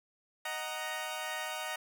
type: chord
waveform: 15% pulse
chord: D# minor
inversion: none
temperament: equal with one note detuned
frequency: 622.3 / 743.8 / 932.3 Hz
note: D#5 / F#5 / A#5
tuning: 0 / +9 / 0 cents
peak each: -34 dBFS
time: 0.45-1.76 s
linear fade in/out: 5 ms
effects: none